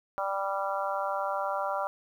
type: harmonic tone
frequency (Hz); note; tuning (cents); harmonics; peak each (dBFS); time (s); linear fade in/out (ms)
196; G3; 0; 3 / 4 / 5 / 6 / 7; -33 / -34 / -35 / -36 / -36; 0.18-1.87; 0
effects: 10-bit